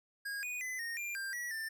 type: tone with pitch steps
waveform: square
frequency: 1634 / 2470 / 2019 / 1852 / 2387 / 1588 / 1931 / 1784 Hz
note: G#6 / D#7 / B6 / A#6 / D7 / G6 / B6 / A6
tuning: -29 / -13 / +38 / -12 / +28 / +22 / -39 / +23 cents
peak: -38 dBFS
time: 0.25-1.69 s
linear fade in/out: 10 ms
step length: 180 ms
effects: none